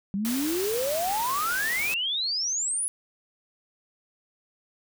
sine exponential sweep, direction up, 190.3 to 10570 Hz, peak -25 dBFS, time 0.14-2.88 s, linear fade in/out 0 ms
white noise, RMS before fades -33 dBFS, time 0.25-1.94 s, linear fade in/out 0 ms
effects none

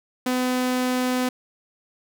sawtooth tone, 252.5 Hz, B3, 39 cents sharp, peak -17 dBFS, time 0.26-1.29 s, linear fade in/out 5 ms, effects none

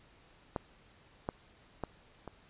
clicks, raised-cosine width 1 ms, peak -19 / -19 / -21 / -28 dBFS, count 4, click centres 0.562 / 1.289 / 1.837 / 2.277 s, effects pink hiss -62 dBFS RMS until 2.49 s + resampled to 8000 Hz

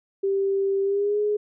sine tone with pitch glide, 392 to 417.7 Hz, G4 to G#4, 0 to +10 cents, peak -20 dBFS, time 0.23-1.37 s, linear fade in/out 10 ms, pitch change +110 cents, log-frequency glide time 0.83-1.19 s, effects none

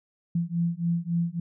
sine beating tone pair, 168.3 / 171.9 Hz, E3 / F3, +36 / -27 cents, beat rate 3.6 Hz, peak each -27 dBFS, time 0.35-1.4 s, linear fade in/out 5 ms, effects none

